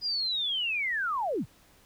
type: linear sweep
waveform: sine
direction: down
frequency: 4978 to 71 Hz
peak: -27 dBFS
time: 0.01-1.46 s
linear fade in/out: 50 ms
effects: pink hiss -60 dBFS RMS until 1.85 s